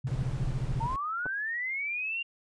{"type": "tone bursts", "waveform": "sine", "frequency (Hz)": 129.1, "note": "C3", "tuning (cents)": -23, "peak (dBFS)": -27, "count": 12, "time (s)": [0.04, 0.869], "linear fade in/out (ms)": 10, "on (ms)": 48, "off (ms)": 23}
{"type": "noise", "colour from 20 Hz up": "brown", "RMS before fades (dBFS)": -35, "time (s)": [0.07, 0.96], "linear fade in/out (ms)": 0}
{"type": "linear sweep", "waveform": "sine", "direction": "up", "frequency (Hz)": [880, 2802], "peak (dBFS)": -30, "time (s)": [0.8, 2.23], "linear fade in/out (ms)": 10}
{"type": "clicks", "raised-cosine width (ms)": 1, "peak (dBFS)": -25, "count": 2, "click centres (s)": [1.257, 1.264]}
{"effects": ["resampled to 22050 Hz"]}